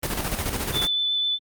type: noise with tremolo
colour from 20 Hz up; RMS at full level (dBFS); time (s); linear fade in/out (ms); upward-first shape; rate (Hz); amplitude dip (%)
pink; -25; 0.03-0.87; 2; square; 14; 50
type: tone with vibrato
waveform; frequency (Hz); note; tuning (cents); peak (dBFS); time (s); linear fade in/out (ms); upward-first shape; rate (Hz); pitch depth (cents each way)
sine; 3504; A7; -8; -21; 0.72-1.39; 50; sine; 7.9; 12
effects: Opus 24 kbps